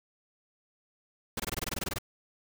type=noise bursts; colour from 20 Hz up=pink; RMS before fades=-33 dBFS; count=13; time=1.37-1.986 s; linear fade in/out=5 ms; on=28 ms; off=21 ms; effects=none